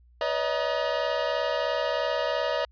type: tone cluster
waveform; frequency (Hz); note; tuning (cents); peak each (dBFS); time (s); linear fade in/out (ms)
square; 496.9 / 573 / 636 / 951 / 1245; B4 / D5 / D#5 / A#5 / D#6; +11 / -43 / +38 / +34 / +1; -34 / -30 / -30 / -35 / -36; 0.21-2.65; 2
effects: added 60 Hz sine -54 dBFS peak until 2.71 s + resampled to 11025 Hz